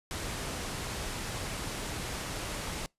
pink low-pass noise, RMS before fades -37 dBFS, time 0.11-2.86 s, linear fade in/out 0 ms, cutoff 11000 Hz, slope 24 dB/octave, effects noise-tail reverb RT60 0.2 s tail -26 dB re dry + resampled to 32000 Hz

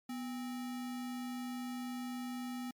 sine tone with sample-and-hold, 246.9 Hz, B3, in tune, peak -38 dBFS, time 0.09-2.71 s, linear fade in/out 5 ms, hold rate 1050 Hz, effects MP3 96 kbps

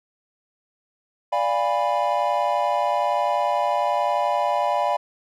triangle chord, D diminished seventh, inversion none, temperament equal with one note detuned, 587.3 / 698.5 / 819.6 / 987.8 Hz, D5 / F5 / Ab5 / Cb6, 0 / 0 / -23 / 0 cents, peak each -23 dBFS, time 1.32-4.97 s, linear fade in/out 10 ms, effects none

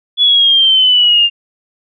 sine exponential sweep, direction down, 3428 to 2794 Hz, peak -6 dBFS, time 0.17-1.3 s, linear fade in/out 50 ms, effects none

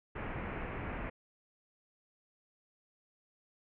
pink low-pass noise, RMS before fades -40 dBFS, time 0.15-1.1 s, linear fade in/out 10 ms, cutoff 2500 Hz, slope 48 dB/octave, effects none

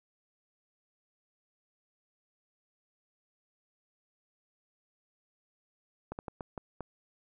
slowing click train, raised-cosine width 1 ms, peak -24 dBFS, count 6, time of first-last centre 6.12-6.807 s, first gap 69 ms, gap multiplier 1.35, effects none

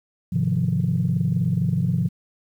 sine chord, F minor seventh, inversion first, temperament equal, 103.83 / 130.81 / 155.56 / 174.61 Hz, Ab2 / C3 / Eb3 / F3, 0 / 0 / 0 / 0 cents, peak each -26 / -23 / -25 / -22 dBFS, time 0.32-2.09 s, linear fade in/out 10 ms, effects tanh soft clip ceiling -11 dBFS + 9-bit

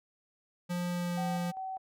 square tone with pitch glide, 176.4 to 174.68 Hz, F3 to F3, +18 to +1 cents, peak -32 dBFS, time 0.69-1.52 s, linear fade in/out 20 ms, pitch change -17 cents, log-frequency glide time 0.9-1.19 s
sine tone with tremolo, 760 Hz, F#5, 46 cents sharp, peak -35 dBFS, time 1.17-1.78 s, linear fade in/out 10 ms, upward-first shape square, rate 2.5 Hz, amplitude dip 50%
effects none

